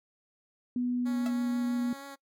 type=tone with pitch glide; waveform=sine; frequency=246.2 to 243 Hz; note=B3 to B3; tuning=-5 to -28 cents; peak=-27 dBFS; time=0.76-1.93 s; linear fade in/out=2 ms; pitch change=-23 cents; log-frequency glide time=0.97-1.31 s
type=tone with vibrato; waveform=10% pulse; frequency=277.2 Hz; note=C#4; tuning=in tune; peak=-34 dBFS; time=1.05-2.16 s; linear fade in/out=20 ms; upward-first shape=triangle; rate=6.2 Hz; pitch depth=14 cents each way
type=tone with exponential decay; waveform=sawtooth; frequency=659.3 Hz; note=E5; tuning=in tune; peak=-31 dBFS; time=1.26-1.34 s; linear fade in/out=1 ms; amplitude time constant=17 ms
effects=noise-tail reverb RT60 0.1 s tail -22 dB re dry